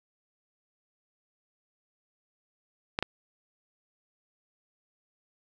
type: clicks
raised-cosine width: 0.3 ms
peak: -11 dBFS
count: 2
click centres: 2.989 / 3.026 s
effects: none